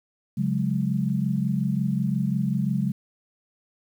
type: chord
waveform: sine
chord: C# suspended fourth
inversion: none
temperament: equal with one note detuned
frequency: 138.59 / 182.13 / 207.7 Hz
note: C#3 / F#3 / G#3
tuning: 0 / -27 / 0 cents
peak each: -26 dBFS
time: 0.37-2.92 s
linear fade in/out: 10 ms
effects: 9-bit